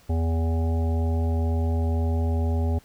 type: harmonic tone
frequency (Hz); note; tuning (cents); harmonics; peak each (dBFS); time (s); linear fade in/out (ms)
82; E2; -9; 1 / 3 / 5 / 7 / 9 / 10; -21 / -31 / -35 / -38 / -40 / -41; 0.09-2.79; 10
effects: pink hiss -56 dBFS RMS until 2.84 s